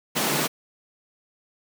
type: high-pass noise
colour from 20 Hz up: pink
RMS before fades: -24 dBFS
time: 0.15-0.48 s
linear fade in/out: 20 ms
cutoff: 140 Hz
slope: 96 dB/octave
effects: none